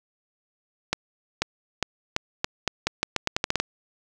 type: accelerating click train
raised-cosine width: 0.2 ms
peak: -5 dBFS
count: 15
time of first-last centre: 0.93-3.6 s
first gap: 490 ms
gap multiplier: 0.83
effects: none